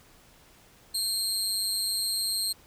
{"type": "tone with amplitude modulation", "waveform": "25% pulse", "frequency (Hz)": 4209, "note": "C8", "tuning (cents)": 9, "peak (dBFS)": -19, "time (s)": [0.94, 2.53], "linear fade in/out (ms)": 10, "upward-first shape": "sine", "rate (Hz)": 201, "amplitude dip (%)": 65, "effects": ["pink hiss -57 dBFS RMS until 2.66 s"]}